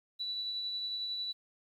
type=tone with tremolo; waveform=sine; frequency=3951 Hz; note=B7; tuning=in tune; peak=-33 dBFS; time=0.19-1.33 s; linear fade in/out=20 ms; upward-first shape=triangle; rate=11 Hz; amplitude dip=30%; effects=11-bit